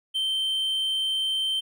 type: tone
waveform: triangle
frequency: 3115 Hz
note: G7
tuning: 12 cents flat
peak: -22 dBFS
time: 0.14-1.61 s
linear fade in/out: 20 ms
effects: none